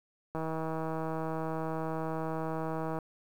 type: click train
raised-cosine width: 1 ms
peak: -22 dBFS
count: 423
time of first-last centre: 0.35-2.988 s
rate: 160 Hz
effects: 9-bit